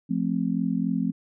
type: chord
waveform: sine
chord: F major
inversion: none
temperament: just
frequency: 174.61 / 218.3 / 261.9 Hz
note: F3 / A3 / C4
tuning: 0 / -13 / +2 cents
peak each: -27 dBFS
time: 0.09-1.12 s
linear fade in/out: 20 ms
effects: none